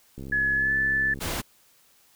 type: click train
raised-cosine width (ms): 3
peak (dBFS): -26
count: 69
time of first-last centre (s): 0.18-1.189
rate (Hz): 67.4
type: tone with pitch glide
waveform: sine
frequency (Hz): 1700 to 1747.8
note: G#6 to A6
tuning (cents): +40 to -12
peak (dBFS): -21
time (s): 0.32-1.14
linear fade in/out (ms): 5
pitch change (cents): +48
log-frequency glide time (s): 0.55-0.74
type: noise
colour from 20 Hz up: pink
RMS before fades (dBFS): -30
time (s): 1.2-1.42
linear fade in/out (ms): 20
effects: white hiss -60 dBFS RMS until 2.15 s